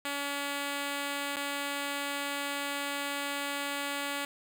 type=tone with dropouts; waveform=5% pulse; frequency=283.6 Hz; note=C#4; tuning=40 cents sharp; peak=-21 dBFS; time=0.05-4.25 s; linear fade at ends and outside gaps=1 ms; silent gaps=1.359-1.366 s; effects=none